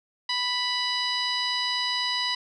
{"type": "tone with low-pass filter", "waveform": "15% pulse", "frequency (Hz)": 988, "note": "B5", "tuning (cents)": 0, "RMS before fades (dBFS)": -27, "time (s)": [0.29, 2.35], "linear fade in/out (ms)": 5, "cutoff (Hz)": 4800, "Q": 4.5, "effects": []}